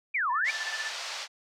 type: exponential two-way sweep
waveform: sine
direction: down then up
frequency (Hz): 2489 to 932.3 to 2489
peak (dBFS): -25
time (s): 0.14-0.51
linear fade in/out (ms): 10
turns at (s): 0.31
type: tone with tremolo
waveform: sine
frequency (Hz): 1760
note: A6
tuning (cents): 0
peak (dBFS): -30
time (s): 0.29-0.93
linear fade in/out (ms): 50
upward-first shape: sine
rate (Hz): 16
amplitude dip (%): 80
type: band-pass noise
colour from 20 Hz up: white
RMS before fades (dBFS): -37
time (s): 0.44-1.28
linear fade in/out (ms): 50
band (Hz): 610 to 5600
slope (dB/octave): 24
effects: none

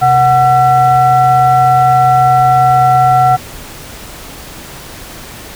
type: tone with frequency modulation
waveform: sine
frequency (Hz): 740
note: F#5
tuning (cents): 0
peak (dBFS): -5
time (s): 0.01-3.37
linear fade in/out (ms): 20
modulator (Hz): 610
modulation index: 0.66
effects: pink hiss -30 dBFS RMS until 5.55 s

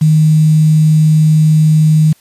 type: tone with quantisation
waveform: sine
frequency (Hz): 155.56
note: D#3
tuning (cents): 0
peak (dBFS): -5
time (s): 0.01-2.13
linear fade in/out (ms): 10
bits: 5
effects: white hiss -50 dBFS RMS until 2.2 s + resampled to 32000 Hz

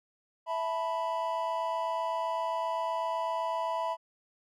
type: chord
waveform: triangle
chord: E suspended fourth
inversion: none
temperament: equal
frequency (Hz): 659.3 / 880 / 987.8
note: E5 / A5 / B5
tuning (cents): 0 / 0 / 0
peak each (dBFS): -32 / -36 / -30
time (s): 0.46-3.97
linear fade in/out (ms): 50
effects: none

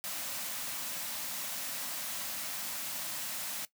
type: band-stop noise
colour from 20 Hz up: white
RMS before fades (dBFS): -38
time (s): 0.04-3.65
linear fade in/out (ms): 0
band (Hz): 320 to 500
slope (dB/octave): 96
effects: noise-tail reverb RT60 0.1 s tail -17 dB re dry + high-pass 150 Hz 12 dB/octave

